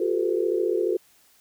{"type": "tone cluster", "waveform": "sine", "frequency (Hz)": [354.1, 388.6, 440.3, 502], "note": ["F4", "G4", "A4", "B4"], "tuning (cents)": [24, -15, 1, 28], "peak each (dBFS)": [-25, -27, -26, -30], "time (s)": [0, 0.97], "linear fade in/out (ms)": 5, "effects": ["white hiss -59 dBFS RMS until 1.4 s"]}